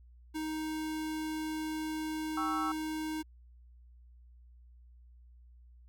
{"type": "tone", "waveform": "square", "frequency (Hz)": 312.3, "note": "D#4", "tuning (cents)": 7, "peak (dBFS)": -35, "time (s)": [0.34, 3.23], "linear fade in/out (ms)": 20}
{"type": "chord", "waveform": "sine", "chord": "C# diminished", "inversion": "second", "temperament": "equal", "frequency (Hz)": [784, 1108.7, 1318.5], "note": ["G5", "C#6", "E6"], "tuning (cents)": [0, 0, 0], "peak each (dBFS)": [-39, -38, -34], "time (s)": [2.37, 2.72], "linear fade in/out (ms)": 5}
{"effects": ["added 60 Hz sine -54 dBFS peak until 5.88 s"]}